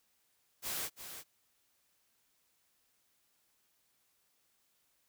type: noise with echo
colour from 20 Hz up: white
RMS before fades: -38 dBFS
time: 0.62-0.9 s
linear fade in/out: 50 ms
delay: 340 ms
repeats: 1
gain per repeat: -9 dB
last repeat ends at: 1.24 s
effects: white hiss -75 dBFS RMS until 5.08 s